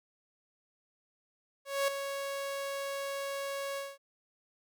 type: tone with ADSR envelope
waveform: sawtooth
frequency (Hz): 554.4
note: C#5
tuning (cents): 0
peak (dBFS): -22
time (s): 1.65-3.98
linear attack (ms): 230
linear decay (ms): 4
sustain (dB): -9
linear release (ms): 210
effects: none